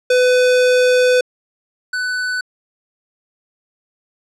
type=tone pair in turn; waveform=square; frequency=501 / 1496.5 Hz; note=B4 / F#6; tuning=+25 / +19 cents; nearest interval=octave + perfect fifth; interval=1894 cents; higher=second; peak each=-11 / -19 dBFS; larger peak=first; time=0.1-1.21 / 1.93-2.41 s; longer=first; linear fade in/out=5 ms; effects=low-pass 7000 Hz 12 dB/octave